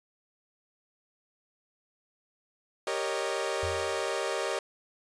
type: chord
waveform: sawtooth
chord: Eb dominant seventh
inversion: first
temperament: equal with one note detuned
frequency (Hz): 392 / 466.2 / 554.4 / 616.9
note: G4 / Bb4 / Db5 / Eb5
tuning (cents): 0 / 0 / 0 / -15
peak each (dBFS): -31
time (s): 2.87-4.59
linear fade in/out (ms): 2
type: tone with exponential decay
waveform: sine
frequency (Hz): 87.31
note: F2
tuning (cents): 0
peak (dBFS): -31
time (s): 3.63-4.14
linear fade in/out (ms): 0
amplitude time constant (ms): 110
effects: resampled to 22050 Hz